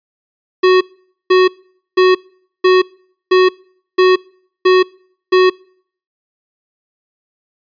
square tone bursts, 370 Hz, F#4, in tune, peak -7 dBFS, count 8, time 0.63-5.5 s, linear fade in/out 10 ms, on 180 ms, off 490 ms, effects noise-tail reverb RT60 0.6 s tail -26 dB re dry + resampled to 11025 Hz

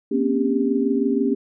sine tone cluster, 235 / 261.3 / 281.1 / 398.6 Hz, A#3 / C4 / C#4 / G4, +14 / -2 / +24 / +29 cents, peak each -23 dBFS, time 0.11-1.35 s, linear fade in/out 10 ms, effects none

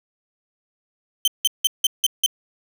sawtooth tone bursts, 3095 Hz, G7, 23 cents flat, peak -11 dBFS, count 6, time 1.25-2.262 s, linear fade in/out 2 ms, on 27 ms, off 170 ms, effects none

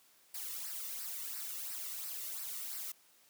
blue noise with flanger, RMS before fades -42 dBFS, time 0.34-2.92 s, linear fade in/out 5 ms, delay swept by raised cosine 0.29 to 1.29 ms, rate 2.9 Hz, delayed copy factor -0.6, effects white hiss -66 dBFS RMS until 3.29 s + high-pass 150 Hz 12 dB/octave

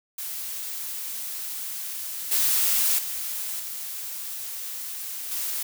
blue noise with level steps, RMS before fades -33 / -22 / -31 / -34 / -29 dBFS, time 0.18-5.63 s, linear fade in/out 5 ms, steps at 2.31 / 2.98 / 3.59 / 5.31 s, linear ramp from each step 10 ms, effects none

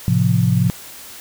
sine chord, F major, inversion first, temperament equal with one note detuned, 110 / 132.26 / 174.61 Hz, A2 / C3 / F3, 0 / +19 / 0 cents, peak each -17 dBFS, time 0.08-0.7 s, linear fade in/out 0 ms, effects white hiss -37 dBFS RMS until 1.2 s

